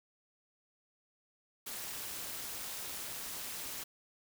white noise with amplitude modulation, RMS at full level -39 dBFS, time 1.66-3.84 s, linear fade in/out 10 ms, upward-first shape sine, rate 218 Hz, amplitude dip 70%, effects none

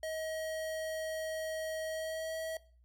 square tone with pitch glide, 634 to 643.2 Hz, D#5 to E5, +32 to -43 cents, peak -37 dBFS, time 0.03-2.57 s, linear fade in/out 2 ms, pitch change +25 cents, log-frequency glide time 1.87-2.37 s, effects noise-tail reverb RT60 0.4 s tail -19 dB re dry + added 60 Hz sine -61 dBFS peak until 2.84 s

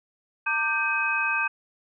sine tone cluster, 911 / 1185 / 1564 / 2533 Hz, A#5 / D6 / G6 / D#7, -40 / +15 / -4 / +30 cents, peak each -32 / -31 / -26 / -26 dBFS, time 0.46-1.48 s, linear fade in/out 10 ms, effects none

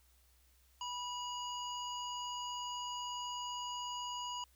harmonic tone with a mistuned harmonic, 966 Hz, B5, 39 cents flat, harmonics 1 / 3 / 5 / 7, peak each -41 / -44 / -52 / -50 dBFS, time 0.81-4.44 s, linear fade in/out 2 ms, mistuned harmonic 1, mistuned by +27 cents, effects added 63 Hz sine -67 dBFS peak until 4.55 s + white hiss -71 dBFS RMS until 4.55 s

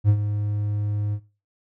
triangle tone with ADSR envelope, 103.83 Hz, G#2, in tune, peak -10 dBFS, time 0.04-1.2 s, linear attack 49 ms, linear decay 74 ms, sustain -11 dB, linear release 67 ms, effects noise-tail reverb RT60 0.3 s tail -17 dB re dry

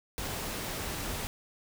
pink noise, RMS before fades -36 dBFS, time 0.18-1.27 s, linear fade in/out 0 ms, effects none

